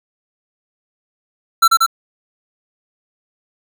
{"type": "tone with echo", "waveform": "square", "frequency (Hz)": 1345, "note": "E6", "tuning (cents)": 34, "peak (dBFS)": -7, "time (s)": [1.62, 1.68], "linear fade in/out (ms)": 10, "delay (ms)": 92, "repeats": 2, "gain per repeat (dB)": -2, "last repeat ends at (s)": 1.864, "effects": []}